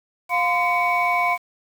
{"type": "tone cluster", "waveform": "sine", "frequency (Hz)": [706, 1027, 2244], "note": ["F5", "C6", "C#7"], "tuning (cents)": [19, -33, 21], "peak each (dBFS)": -21, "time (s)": [0.29, 1.38], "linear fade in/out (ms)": 50, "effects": ["tanh soft clip ceiling -11 dBFS", "7-bit"]}